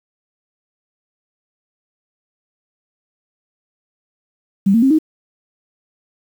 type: tone with pitch steps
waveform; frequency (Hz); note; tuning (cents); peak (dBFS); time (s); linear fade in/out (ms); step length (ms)
sine; 196 / 229.1 / 267.7 / 312.9; G3 / A#3 / C4 / D#4; 0 / -30 / +40 / +10; -9; 4.66-4.988; 10; 82
effects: 7-bit